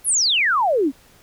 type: exponential sweep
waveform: sine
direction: down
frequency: 11840 to 246.9 Hz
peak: -15 dBFS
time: 0.04-0.92 s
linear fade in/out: 50 ms
effects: pink hiss -52 dBFS RMS until 1.22 s